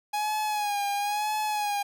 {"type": "tone with vibrato", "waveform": "45% pulse", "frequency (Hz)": 830.6, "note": "G#5", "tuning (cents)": 0, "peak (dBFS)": -26, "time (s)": [0.13, 1.83], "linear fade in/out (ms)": 10, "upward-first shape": "sine", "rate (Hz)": 1, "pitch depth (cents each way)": 51, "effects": []}